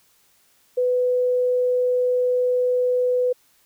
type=tone; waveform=sine; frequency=498.3 Hz; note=B4; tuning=15 cents sharp; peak=-17 dBFS; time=0.77-3.33 s; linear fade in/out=10 ms; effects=white hiss -60 dBFS RMS until 3.65 s